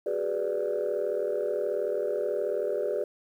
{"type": "chord", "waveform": "sine", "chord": "G# half-diminished seventh", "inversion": "third", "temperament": "equal with one note detuned", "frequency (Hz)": [376.7, 415.3, 493.9, 587.3], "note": ["F#4", "G#4", "B4", "D5"], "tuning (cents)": [31, 0, 0, 0], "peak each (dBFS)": [-33, -30, -31, -30], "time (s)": [0.06, 3.04], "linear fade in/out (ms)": 5, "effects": ["tanh soft clip ceiling -20 dBFS", "10-bit"]}